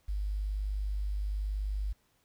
sine tone with quantisation, 50.5 Hz, G#1, 48 cents flat, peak -30 dBFS, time 0.08-1.93 s, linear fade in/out 10 ms, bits 10, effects pink hiss -71 dBFS RMS until 2.24 s

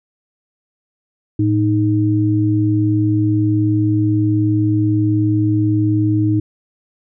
sine tone pair together, 110 / 311.3 Hz, A2 / D#4, 0 / +1 cents, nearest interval octave + tritone, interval 1801 cents, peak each -15 dBFS, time 1.39-6.4 s, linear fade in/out 5 ms, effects none

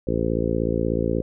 harmonic tone, 56.5 Hz, A1, 47 cents sharp, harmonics 1 / 2 / 3 / 4 / 5 / 6 / 7 / 8 / 9, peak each -29 / -29 / -29 / -29 / -29 / -29 / -29 / -29 / -29 dBFS, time 0.07-1.22 s, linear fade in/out 5 ms, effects none

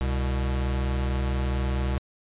square tone pair together, 65.88 / 123.47 Hz, C2 / B2, +12 / 0 cents, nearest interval major seventh, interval 1088 cents, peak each -25 / -33 dBFS, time 0.01-1.98 s, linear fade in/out 0 ms, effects resampled to 8000 Hz

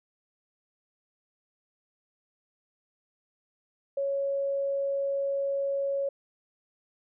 sine tone, 554.4 Hz, C#5, in tune, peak -26 dBFS, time 3.97-6.09 s, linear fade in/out 5 ms, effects none

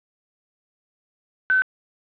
sine tone, 1522 Hz, F#6, 48 cents sharp, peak -15 dBFS, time 1.5-1.62 s, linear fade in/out 0 ms, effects resampled to 8000 Hz + 7-bit

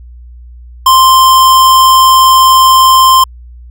square tone, 1046.5 Hz, C6, in tune, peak -3 dBFS, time 0.86-3.24 s, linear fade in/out 5 ms, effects added 60 Hz sine -29 dBFS peak until 3.7 s

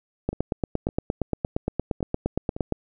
two click trains, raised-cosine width 2 ms, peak -10 / -19 dBFS, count 22 / 5, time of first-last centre 0.29-2.723 / 0.33-2.565 s, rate 8.63 / 1.79 Hz, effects none

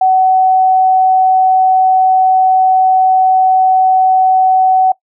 sine tone, 752 Hz, F#5, 28 cents sharp, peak -6 dBFS, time 0.01-4.92 s, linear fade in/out 5 ms, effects noise-tail reverb RT60 0.1 s tail -21 dB re dry

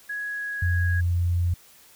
sine tone with pitch glide, 1670 to 1653.7 Hz, G#6 to G#6, +9 to -8 cents, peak -28 dBFS, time 0.09-1.01 s, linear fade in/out 10 ms, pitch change -17 cents, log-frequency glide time 0.26-0.88 s
sine tone, 87.31 Hz, F2, in tune, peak -20 dBFS, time 0.62-1.54 s, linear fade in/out 5 ms
effects white hiss -53 dBFS RMS until 1.95 s

